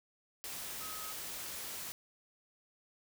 sine tone in noise, 1269 Hz, D#6, 34 cents sharp, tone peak -48 dBFS, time 0.81-1.12 s, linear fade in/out 0 ms, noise white, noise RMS -43 dBFS, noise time 0.44-1.92 s, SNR -8 dB, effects none

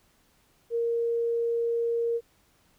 sine tone, 466.2 Hz, A#4, in tune, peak -24 dBFS, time 0.7-2.21 s, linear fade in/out 50 ms, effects pink hiss -65 dBFS RMS until 2.78 s

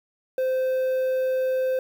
triangle tone with quantisation, 518 Hz, C5, 17 cents flat, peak -19 dBFS, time 0.38-1.79 s, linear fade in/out 2 ms, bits 8, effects none

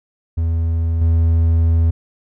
triangle tone with level steps, 82.41 Hz, E2, in tune, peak -13 / -9 dBFS, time 0.37-1.91 s, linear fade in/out 10 ms, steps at 1.01 s, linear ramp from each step 5 ms, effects none

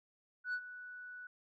sine tone with ADSR envelope, 1480 Hz, F#6, in tune, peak -31 dBFS, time 0.44-1.27 s, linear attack 94 ms, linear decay 65 ms, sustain -15 dB, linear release 3 ms, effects tanh soft clip ceiling -33 dBFS

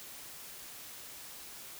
silence, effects white hiss -48 dBFS RMS until 1.79 s

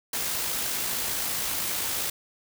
white noise with amplitude modulation, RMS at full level -28 dBFS, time 0.13-2.1 s, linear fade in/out 5 ms, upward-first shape sine, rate 55.1 Hz, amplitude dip 25%, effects none

